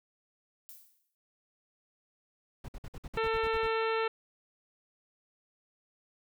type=noise with exponential decay; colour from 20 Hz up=violet; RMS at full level=-47 dBFS; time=0.69-1.15 s; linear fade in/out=0 ms; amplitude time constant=98 ms
type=noise bursts; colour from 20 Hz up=brown; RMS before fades=-41 dBFS; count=11; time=2.64-3.674 s; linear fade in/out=5 ms; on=44 ms; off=55 ms
type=harmonic tone; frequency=447.7 Hz; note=A4; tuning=30 cents sharp; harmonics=1 / 2 / 3 / 4 / 5 / 6 / 7 / 8 / 9; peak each=-30 / -36 / -35 / -40 / -42 / -41 / -48 / -50 / -48 dBFS; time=3.17-4.08 s; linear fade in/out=5 ms
effects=none